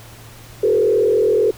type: tone with frequency modulation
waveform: sine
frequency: 435.4 Hz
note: A4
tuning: 18 cents flat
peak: -12 dBFS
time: 0.63-1.51 s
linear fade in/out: 5 ms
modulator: 41.7 Hz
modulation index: 1.3
effects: added 115 Hz sine -41 dBFS peak until 1.57 s + pink hiss -42 dBFS RMS until 1.57 s